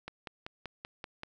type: click train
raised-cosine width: 0.3 ms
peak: -24 dBFS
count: 7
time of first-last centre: 0.08-1.234 s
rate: 5.2 Hz
effects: none